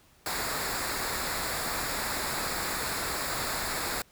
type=noise with comb filter; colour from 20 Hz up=pink; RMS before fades=-32 dBFS; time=0.26-4.02 s; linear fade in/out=2 ms; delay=0.33 ms; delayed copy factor=-0.65; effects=pink hiss -61 dBFS RMS until 4.11 s